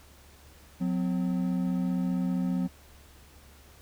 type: tone pair together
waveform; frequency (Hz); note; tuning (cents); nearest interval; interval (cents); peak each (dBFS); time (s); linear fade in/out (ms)
triangle; 181.59 / 256.8; F#3 / C4; -32 / -32; tritone; 600; -25 / -29; 0.8-2.68; 20
effects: added 71 Hz sine -54 dBFS peak until 3.81 s + pink hiss -56 dBFS RMS until 3.81 s